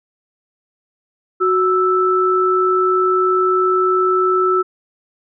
sine tone pair together, 370 / 1318.5 Hz, F#4 / E6, 0 / 0 cents, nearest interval octave + minor seventh, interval 2200 cents, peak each -15 dBFS, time 1.4-4.63 s, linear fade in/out 20 ms, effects none

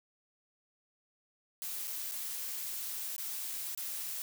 blue noise with dropouts, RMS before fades -39 dBFS, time 1.62-4.22 s, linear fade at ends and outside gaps 0 ms, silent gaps 1.872-1.877 / 2.113-2.119 / 3.164-3.181 / 3.749-3.775 s, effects none

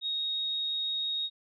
sine tone, 3751 Hz, A#7, 10 cents sharp, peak -29 dBFS, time 0.01-1.3 s, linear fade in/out 50 ms, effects none

